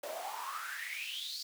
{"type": "noise with high-pass filter sweep", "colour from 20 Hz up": "pink", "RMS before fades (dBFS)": -41, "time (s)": [0.03, 1.43], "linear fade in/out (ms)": 5, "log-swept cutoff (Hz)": [540, 4800], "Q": 9.6, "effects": []}